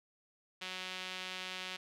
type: tone with band-pass filter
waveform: sawtooth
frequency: 185 Hz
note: F#3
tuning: in tune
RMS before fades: -43 dBFS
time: 0.61-1.77 s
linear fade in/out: 10 ms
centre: 3100 Hz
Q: 1.7
effects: none